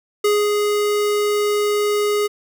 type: tone with ADSR envelope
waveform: square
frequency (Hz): 415.3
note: G#4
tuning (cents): 0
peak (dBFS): -14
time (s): 0.24-2.28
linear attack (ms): 7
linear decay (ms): 240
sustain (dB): -3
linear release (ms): 21
effects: none